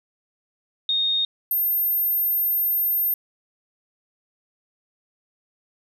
sine tone pair in turn, 3700 / 13185 Hz, A#7 / G#9, -14 / -14 cents, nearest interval octave + minor seventh, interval 2200 cents, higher second, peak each -19 / -19 dBFS, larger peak neither, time 0.89-1.25 / 1.51-3.14 s, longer second, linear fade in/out 2 ms, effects none

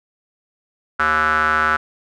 square tone with band-pass filter, 77.78 Hz, D#2, in tune, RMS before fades -17 dBFS, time 0.99-1.77 s, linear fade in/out 10 ms, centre 1400 Hz, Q 7.9, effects none

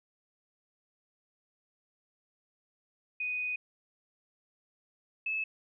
sine tone pair in turn, 2489 / 2604 Hz, D#7 / E7, 0 / -22 cents, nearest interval minor second, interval 78 cents, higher second, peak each -31 / -30 dBFS, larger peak second, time 3.2-3.56 / 5.26-5.44 s, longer first, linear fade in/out 5 ms, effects none

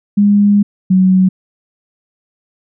sine tone pair in turn, 204.1 / 186.79 Hz, G#3 / F#3, -30 / +17 cents, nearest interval major second, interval 153 cents, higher first, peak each -6 dBFS, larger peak neither, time 0.17-0.63 / 0.9-1.29 s, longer first, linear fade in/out 10 ms, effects none

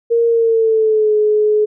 sine tone with pitch glide, 465.4 to 424.3 Hz, A#4 to G#4, -3 to +37 cents, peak -10 dBFS, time 0.1-1.66 s, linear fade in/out 20 ms, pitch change -160 cents, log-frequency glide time 0.27-1.14 s, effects none

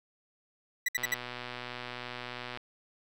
40% pulse tone bursts, 1965 Hz, B6, 9 cents flat, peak -25 dBFS, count 4, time 0.86-1.143 s, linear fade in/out 5 ms, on 25 ms, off 61 ms
click train, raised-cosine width 0.3 ms, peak -23 dBFS, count 197, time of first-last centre 0.98-2.573 s, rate 123 Hz
effects none

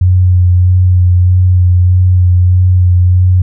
sine tone with vibrato, 90.5 Hz, F#2, 38 cents flat, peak -4 dBFS, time 0.01-3.42 s, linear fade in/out 5 ms, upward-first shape sine, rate 1.6 Hz, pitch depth 20 cents each way, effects none

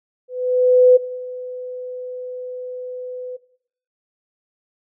sine tone with ADSR envelope, 502 Hz, B4, 28 cents sharp, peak -6 dBFS, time 0.28-3.37 s, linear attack 680 ms, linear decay 15 ms, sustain -21 dB, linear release 14 ms, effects noise-tail reverb RT60 0.6 s tail -17 dB re dry

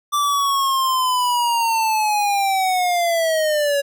square linear sweep, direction down, 1174.7 to 558 Hz, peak -17 dBFS, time 0.12-3.82 s, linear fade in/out 20 ms, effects none

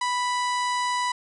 harmonic tone with a mistuned harmonic, 987.8 Hz, B5, in tune, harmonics 1 / 2 / 3 / 4 / 5 / 6 / 7 / 8 / 9 / 10, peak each -24 / -31 / -38 / -36 / -39 / -44 / -42 / -42 / -49 / -48 dBFS, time 0.01-1.12 s, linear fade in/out 5 ms, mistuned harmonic 8, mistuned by +33 cents, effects none

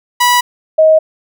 sawtooth / sine tone pair in turn, 979 / 630.7 Hz, B5 / D#5, -15 / +23 cents, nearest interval minor sixth, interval 762 cents, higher first, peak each -4 dBFS, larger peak neither, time 0.2-0.41 / 0.78-0.99 s, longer neither, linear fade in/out 10 ms, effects none

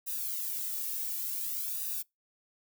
violet noise with flanger, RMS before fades -35 dBFS, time 0.06-2.03 s, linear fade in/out 20 ms, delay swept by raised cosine 0.92 to 2.02 ms, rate 0.56 Hz, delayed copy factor -0.9, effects noise-tail reverb RT60 0.2 s tail -26 dB re dry

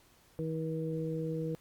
harmonic tone, 160.2 Hz, E3, 49 cents flat, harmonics 1 / 2 / 3, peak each -35 / -39 / -37 dBFS, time 0.39-1.55 s, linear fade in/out 0 ms, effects pink hiss -64 dBFS RMS until 1.6 s + Opus 48 kbps

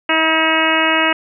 harmonic tone with a mistuned harmonic, 320 Hz, D#4, 49 cents sharp, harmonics 1 / 2 / 3 / 4 / 5 / 6 / 7 / 8 / 9, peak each -21 / -21 / -21 / -21 / -21 / -21 / -21 / -21 / -21 dBFS, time 0.09-1.13 s, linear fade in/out 5 ms, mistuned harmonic 7, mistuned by -21 cents, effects none

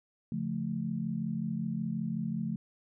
sine chord, Db augmented, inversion none, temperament equal with one note detuned, 141.1 / 174.61 / 220 Hz, Db3 / F3 / A3, +31 / 0 / 0 cents, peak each -38 / -35 / -34 dBFS, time 0.32-2.56 s, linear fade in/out 2 ms, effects none

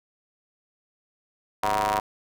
sawtooth ring-modulated tone, 101.8 Hz, G#2, 34 cents flat, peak -15 dBFS, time 1.63-2 s, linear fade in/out 5 ms, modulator 852 Hz, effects none

